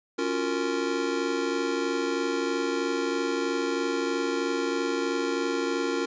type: chord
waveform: square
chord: Gb major seventh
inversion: second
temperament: just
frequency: 277.5 / 346.9 / 370 / 462.5 Hz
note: Db4 / F4 / Gb4 / Bb4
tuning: +2 / -12 / 0 / -14 cents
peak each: -32 / -31 / -36 / -31 dBFS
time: 0.18-6.06 s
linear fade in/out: 10 ms
effects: resampled to 16000 Hz + 10-bit